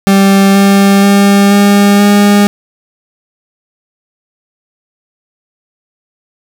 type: tone with pitch steps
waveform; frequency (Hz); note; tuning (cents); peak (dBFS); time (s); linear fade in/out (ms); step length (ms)
40% pulse; 196 / 197.93 / 199.89 / 201.9 / 203.9; G3 / G3 / G3 / G#3 / G#3; 0 / +17 / +34 / -49 / -32; -3; 0.07-2.47; 0; 480
effects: none